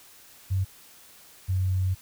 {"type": "tone pair in turn", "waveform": "sine", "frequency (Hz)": [95.2, 93.24], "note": ["F#2", "F#2"], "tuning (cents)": [50, 14], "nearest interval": "unison", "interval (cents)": 36, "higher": "first", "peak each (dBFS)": -22, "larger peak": "neither", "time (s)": [[0.5, 0.65], [1.48, 1.95]], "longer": "second", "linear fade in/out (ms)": 20, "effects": ["white hiss -52 dBFS RMS until 2.01 s"]}